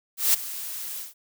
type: noise with ADSR envelope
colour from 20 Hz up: blue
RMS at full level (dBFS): -18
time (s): 0.17-1.14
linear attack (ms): 170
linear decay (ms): 9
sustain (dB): -16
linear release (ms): 150
effects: none